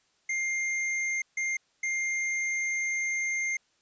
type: tone bursts at uneven times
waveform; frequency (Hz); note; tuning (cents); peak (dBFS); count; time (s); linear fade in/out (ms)
square; 2110; C7; +14; -28; 3; 0.29-1.22 / 1.37-1.57 / 1.83-3.57; 5
effects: white hiss -69 dBFS RMS until 3.81 s + resampled to 16000 Hz